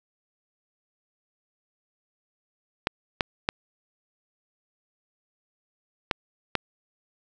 clicks, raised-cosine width 0.3 ms, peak -6 dBFS, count 5, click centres 2.871 / 3.208 / 3.489 / 6.112 / 6.553 s, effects none

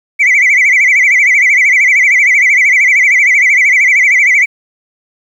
sine tone with vibrato, 2147 Hz, C7, 44 cents sharp, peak -3 dBFS, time 0.19-4.46 s, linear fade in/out 20 ms, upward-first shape sine, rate 13 Hz, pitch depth 150 cents each way, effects tanh soft clip ceiling -3 dBFS + 7-bit

